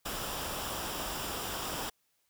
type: noise with comb filter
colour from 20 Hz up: pink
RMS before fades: -37 dBFS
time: 0.05-1.9 s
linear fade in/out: 10 ms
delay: 0.47 ms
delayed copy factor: -0.5
effects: white hiss -75 dBFS RMS until 2.29 s